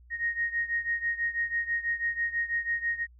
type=beating tone pair; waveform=sine; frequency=1864.7 / 1870.8 Hz; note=A#6 / A#6; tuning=0 / +6 cents; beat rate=6.1 Hz; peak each=-29 / -32 dBFS; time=0.1-3.07 s; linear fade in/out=50 ms; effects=added 60 Hz sine -52 dBFS peak until 3.19 s